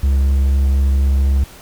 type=tone with vibrato; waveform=triangle; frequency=68.1 Hz; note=C#2; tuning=30 cents flat; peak=-9 dBFS; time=0.03-1.44 s; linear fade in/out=5 ms; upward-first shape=triangle; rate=4.2 Hz; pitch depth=9 cents each way; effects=pink hiss -40 dBFS RMS until 1.61 s